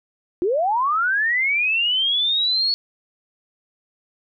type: linear sweep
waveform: sine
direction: up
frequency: 329.6 to 4418 Hz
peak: -17 dBFS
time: 0.42-2.74 s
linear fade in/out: 0 ms
effects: none